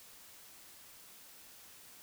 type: silence
effects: white hiss -56 dBFS RMS until 2.02 s